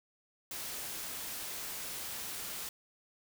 white noise, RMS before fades -41 dBFS, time 0.51-2.69 s, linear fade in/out 2 ms, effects none

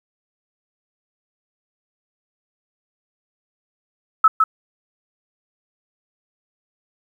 sine tone with echo, 1300 Hz, E6, 24 cents flat, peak -7 dBFS, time 4.24-4.28 s, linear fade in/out 5 ms, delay 160 ms, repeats 1, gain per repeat -4 dB, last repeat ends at 4.44 s, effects 8-bit

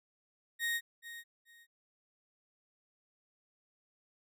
35% pulse tone with echo, 1864.7 Hz, A#6, in tune, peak -30 dBFS, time 0.59-0.81 s, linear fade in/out 50 ms, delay 430 ms, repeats 2, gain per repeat -13 dB, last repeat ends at 1.67 s, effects none

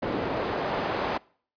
pink noise with band-pass filter sweep, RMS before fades -29 dBFS, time 0.02-1.18 s, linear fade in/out 10 ms, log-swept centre 420 to 800 Hz, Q 0.79, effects noise-tail reverb RT60 0.5 s tail -24 dB re dry + resampled to 11025 Hz

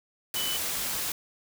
sine tone in noise, 3000 Hz, F#7, 23 cents sharp, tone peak -31 dBFS, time 0.36-0.57 s, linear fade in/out 2 ms, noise white, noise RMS -31 dBFS, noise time 0.34-1.12 s, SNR -3 dB, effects none

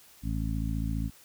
harmonic tone, 54.8 Hz, A1, 6 cents flat, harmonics 1 / 2 / 3 / 4 / 5, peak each -31 / -34 / -36 / -37 / -38 dBFS, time 0.22-1.11 s, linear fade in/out 50 ms, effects white hiss -56 dBFS RMS until 1.24 s

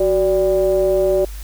triangle ring-modulated tone, 104.3 Hz, G#2, 8 cents sharp, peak -8 dBFS, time 0-1.25 s, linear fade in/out 5 ms, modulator 478 Hz, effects added 50 Hz sine -28 dBFS peak until 1.43 s + white hiss -41 dBFS RMS until 1.43 s

